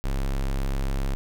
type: tone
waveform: square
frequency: 33.77 Hz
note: C#1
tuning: 44 cents flat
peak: -24 dBFS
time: 0.04-1.15 s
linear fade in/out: 0 ms
effects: none